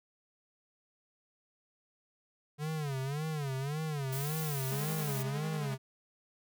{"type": "tone with vibrato", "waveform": "square", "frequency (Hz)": 144.6, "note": "D3", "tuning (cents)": -27, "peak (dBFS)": -34, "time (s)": [2.58, 5.78], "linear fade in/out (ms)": 50, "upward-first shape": "sine", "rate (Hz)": 1.8, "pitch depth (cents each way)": 160}
{"type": "noise", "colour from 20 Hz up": "blue", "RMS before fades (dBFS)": -41, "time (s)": [4.12, 5.23], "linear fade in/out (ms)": 10}
{"type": "tone with tremolo", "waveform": "sawtooth", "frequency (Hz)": 207.7, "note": "G#3", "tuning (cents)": 0, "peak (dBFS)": -35, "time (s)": [4.71, 5.75], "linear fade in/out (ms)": 10, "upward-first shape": "sine", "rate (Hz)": 11, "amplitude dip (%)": 45}
{"effects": []}